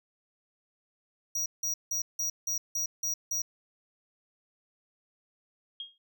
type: tone bursts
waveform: square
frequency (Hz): 5760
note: F#8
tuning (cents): -47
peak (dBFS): -29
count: 8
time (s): 1.35-3.42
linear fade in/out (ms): 5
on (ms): 110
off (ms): 170
type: tone with exponential decay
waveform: sine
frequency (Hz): 3253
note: G#7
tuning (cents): -37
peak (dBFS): -33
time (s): 5.8-5.98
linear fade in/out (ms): 2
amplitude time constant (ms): 38
effects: none